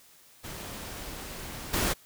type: noise with level steps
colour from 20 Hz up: pink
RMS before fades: -40 / -27 dBFS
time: 0.43-1.94 s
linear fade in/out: 20 ms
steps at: 1.73 s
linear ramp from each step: 10 ms
effects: white hiss -57 dBFS RMS until 2.05 s